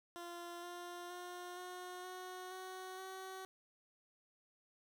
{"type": "tone with pitch steps", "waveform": "15% pulse", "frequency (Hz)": [345.9, 351.1, 356.4, 361.8, 367.3, 372.9, 378.5], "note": ["F4", "F4", "F4", "F#4", "F#4", "F#4", "F#4"], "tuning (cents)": [-17, 9, 35, -39, -13, 14, 39], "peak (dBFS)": -40, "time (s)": [0.16, 3.45], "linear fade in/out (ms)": 0, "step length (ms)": 470, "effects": []}